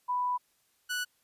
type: tone pair in turn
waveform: sine / sawtooth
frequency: 990 / 1477.8 Hz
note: B5 / F#6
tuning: +4 / -3 cents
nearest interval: perfect fifth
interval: 693 cents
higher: second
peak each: -27 dBFS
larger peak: neither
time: 0.08-0.38 / 0.89-1.05 s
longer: first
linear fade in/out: 20 ms
effects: white hiss -71 dBFS RMS until 1.23 s + resampled to 32000 Hz